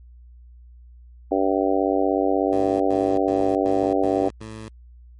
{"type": "harmonic tone", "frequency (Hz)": 96.5, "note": "G2", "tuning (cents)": -27, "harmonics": [3, 4, 5, 6, 7, 8], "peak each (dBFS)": [-23, -24, -25, -26, -26, -27], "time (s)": [1.31, 4.29], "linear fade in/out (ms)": 10}
{"type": "tone bursts", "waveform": "15% pulse", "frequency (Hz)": 109.8, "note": "A2", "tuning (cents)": -3, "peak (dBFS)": -28, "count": 6, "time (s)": [2.52, 4.685], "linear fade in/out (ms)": 5, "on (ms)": 280, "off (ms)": 97}
{"effects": ["added 60 Hz sine -43 dBFS peak until 5.19 s", "MP3 48 kbps"]}